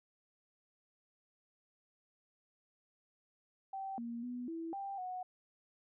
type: tone with pitch steps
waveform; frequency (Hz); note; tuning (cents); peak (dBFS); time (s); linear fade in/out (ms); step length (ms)
sine; 775 / 234.7 / 246 / 329.2 / 789 / 735; G5 / A#3 / B3 / E4 / G5 / F#5; -20 / +12 / -7 / -2 / +11 / -12; -39; 3.73-5.23; 5; 250
effects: none